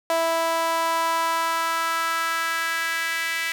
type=tone with high-pass filter sweep; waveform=sawtooth; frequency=329.6 Hz; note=E4; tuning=in tune; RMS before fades=-24 dBFS; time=0.1-3.52 s; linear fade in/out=0 ms; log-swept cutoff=720 to 2000 Hz; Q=3.1; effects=none